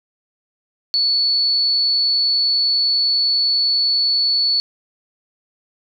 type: tone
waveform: sine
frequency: 4435 Hz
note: C#8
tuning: in tune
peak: -14 dBFS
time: 0.94-4.6 s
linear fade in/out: 0 ms
effects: none